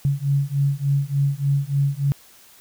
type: beating tone pair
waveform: sine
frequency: 138.59 / 141.99 Hz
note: C#3 / C#3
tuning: 0 / +42 cents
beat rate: 3.4 Hz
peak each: -21 dBFS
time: 0.05-2.12 s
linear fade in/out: 0 ms
effects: white hiss -50 dBFS RMS until 2.6 s